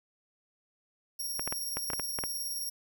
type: tone with tremolo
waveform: 10% pulse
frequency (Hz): 5588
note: F8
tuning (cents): 0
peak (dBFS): -27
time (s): 1.19-2.7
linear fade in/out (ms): 10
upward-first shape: square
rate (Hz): 19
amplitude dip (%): 25
type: clicks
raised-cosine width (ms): 0.5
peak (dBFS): -18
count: 9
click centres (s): 1.395 / 1.476 / 1.525 / 1.77 / 1.902 / 1.934 / 1.997 / 2.188 / 2.238
effects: none